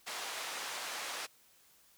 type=band-pass noise; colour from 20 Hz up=pink; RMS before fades=-41 dBFS; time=0.06-1.27 s; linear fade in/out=20 ms; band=790 to 8900 Hz; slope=12 dB/octave; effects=white hiss -65 dBFS RMS until 1.97 s